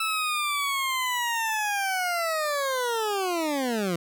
20% pulse linear sweep, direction down, 1318.5 to 164.81 Hz, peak -20 dBFS, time 0-3.96 s, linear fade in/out 5 ms, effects none

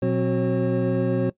triangle tone cluster, 120.6 / 182.9 / 262.4 / 369.4 / 540 Hz, B2 / F#3 / C4 / F#4 / C#5, -41 / -20 / +5 / -3 / -45 cents, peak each -24 dBFS, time 0.02-1.3 s, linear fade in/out 5 ms, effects noise-tail reverb RT60 0.1 s tail -19 dB re dry + resampled to 8000 Hz

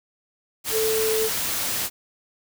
sine tone in noise, 440 Hz, A4, in tune, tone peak -21 dBFS, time 0.71-1.3 s, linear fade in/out 50 ms, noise white, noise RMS -26 dBFS, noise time 0.64-1.9 s, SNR +2 dB, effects none

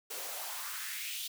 white noise with high-pass filter sweep, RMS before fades -40 dBFS, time 0.1-1.28 s, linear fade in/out 10 ms, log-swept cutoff 410 to 3500 Hz, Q 2.7, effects none

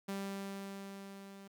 sawtooth tone with level ramp, 196.7 Hz, G3, 6 cents sharp, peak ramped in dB -33 to -47 dBFS, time 0.08-1.48 s, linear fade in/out 10 ms, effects 12-bit

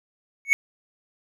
triangle tone with exponential growth, 2217 Hz, C#7, in tune, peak -8 dBFS, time 0.45-0.53 s, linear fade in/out 0 ms, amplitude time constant 17 ms, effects none

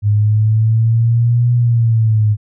sine linear two-way sweep, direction up then down, 103.2 to 121.5 to 104.6 Hz, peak -9 dBFS, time 0.02-2.37 s, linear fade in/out 50 ms, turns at 1.53 s, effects none

